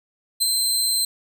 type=tone with ADSR envelope; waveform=20% pulse; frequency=4111 Hz; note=C8; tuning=31 cents flat; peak=-10 dBFS; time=0.4-1.05 s; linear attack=21 ms; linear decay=22 ms; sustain=-3 dB; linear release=4 ms; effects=none